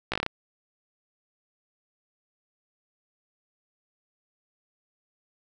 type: slowing click train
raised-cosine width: 0.3 ms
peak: -11 dBFS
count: 7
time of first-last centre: 0.12-0.264 s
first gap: 16 ms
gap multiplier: 1.16
effects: none